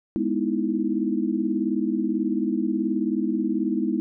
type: chord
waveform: sine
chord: E major seventh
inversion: first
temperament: equal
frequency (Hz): 207.7 / 246.9 / 311.1 / 329.6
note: G#3 / B3 / D#4 / E4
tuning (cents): 0 / 0 / 0 / 0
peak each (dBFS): -27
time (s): 0.16-4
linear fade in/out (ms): 0
effects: none